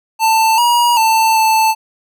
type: tone with pitch steps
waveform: square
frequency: 889 / 956 / 890 / 882 Hz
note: A5 / A#5 / A5 / A5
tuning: +18 / +43 / +20 / +4 cents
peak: -10 dBFS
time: 0.19-1.75 s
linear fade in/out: 50 ms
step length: 390 ms
effects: none